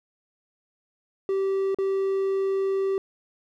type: tone with dropouts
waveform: triangle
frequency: 388 Hz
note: G4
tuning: 18 cents flat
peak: -20 dBFS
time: 1.29-2.98 s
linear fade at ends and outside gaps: 1 ms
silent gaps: 1.746-1.786 s
effects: none